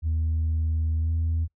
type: tone with pitch glide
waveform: sine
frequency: 79.7 to 81.52 Hz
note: D#2 to E2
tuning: +42 to -19 cents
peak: -20 dBFS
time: 0.02-1.48 s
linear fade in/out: 50 ms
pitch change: +39 cents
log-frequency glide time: 1-1.11 s
effects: noise-tail reverb RT60 0.1 s tail -25 dB re dry + tanh soft clip ceiling -20 dBFS